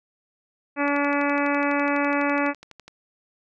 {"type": "harmonic tone", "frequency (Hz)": 286.1, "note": "D4", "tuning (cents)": -45, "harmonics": [1, 2, 3, 4, 5, 6, 7, 8, 9], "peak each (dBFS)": [-24, -27, -29, -30, -31, -32, -32, -33, -34], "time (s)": [0.76, 2.54], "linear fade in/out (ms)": 50}
{"type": "click train", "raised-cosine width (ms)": 0.2, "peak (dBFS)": -25, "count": 25, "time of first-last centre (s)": [0.88, 2.88], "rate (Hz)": 12}
{"effects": []}